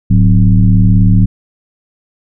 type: tone with frequency modulation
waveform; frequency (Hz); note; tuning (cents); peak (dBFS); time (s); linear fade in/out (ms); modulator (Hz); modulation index
sine; 104.9; G#2; +18; -4; 0.1-1.26; 10; 76.1; 1.2
effects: none